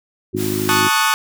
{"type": "harmonic tone", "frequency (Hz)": 52.1, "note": "G#1", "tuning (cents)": 6, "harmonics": [2, 3, 4, 5, 6, 7], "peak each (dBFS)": [-27, -32, -27, -27, -25, -22], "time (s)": [0.33, 0.89], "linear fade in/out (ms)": 20}
{"type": "noise", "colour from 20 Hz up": "white", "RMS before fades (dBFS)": -28, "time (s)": [0.36, 0.82], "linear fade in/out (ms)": 50}
{"type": "chord", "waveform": "sawtooth", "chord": "D# half-diminished seventh", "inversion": "second", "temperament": "equal", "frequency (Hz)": [880, 1108.7, 1244.5, 1480], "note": ["A5", "C#6", "D#6", "F#6"], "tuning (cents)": [0, 0, 0, 0], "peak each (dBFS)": -16, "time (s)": [0.69, 1.14], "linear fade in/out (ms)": 0}
{"effects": []}